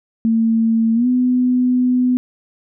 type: tone with pitch glide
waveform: sine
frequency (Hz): 225.8 to 250.5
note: A3 to B3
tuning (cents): +45 to +25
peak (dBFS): -12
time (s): 0.25-2.17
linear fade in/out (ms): 0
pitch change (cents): +180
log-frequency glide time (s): 0.94-1.07
effects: none